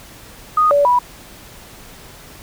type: tone with pitch steps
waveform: sine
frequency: 1239 / 574 / 981 Hz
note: D#6 / D5 / B5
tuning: -8 / -40 / -12 cents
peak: -10 dBFS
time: 0.57-0.99 s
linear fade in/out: 5 ms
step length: 140 ms
effects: pink hiss -40 dBFS RMS until 2.42 s